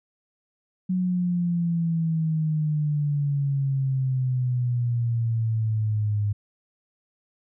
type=exponential sweep; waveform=sine; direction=down; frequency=185 to 102.6 Hz; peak=-21 dBFS; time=0.89-6.33 s; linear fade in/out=10 ms; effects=none